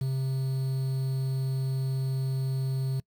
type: tone with quantisation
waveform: triangle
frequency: 132.9 Hz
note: C3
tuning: 27 cents sharp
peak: -24 dBFS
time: 0.01-3 s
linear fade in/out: 5 ms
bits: 8
effects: noise-tail reverb RT60 0.1 s tail -23 dB re dry